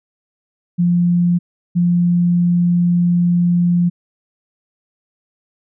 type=tone pair in turn; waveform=sine; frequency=174.61 / 174.61 Hz; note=F3 / F3; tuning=0 / 0 cents; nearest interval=unison; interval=0 cents; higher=neither; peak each=-11 dBFS; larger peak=neither; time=0.78-1.39 / 1.75-3.9 s; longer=second; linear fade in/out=20 ms; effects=none